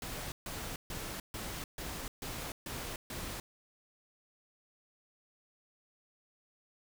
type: noise bursts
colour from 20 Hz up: pink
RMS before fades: -41 dBFS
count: 8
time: 0.02-3.4 s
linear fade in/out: 2 ms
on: 300 ms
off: 140 ms
effects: none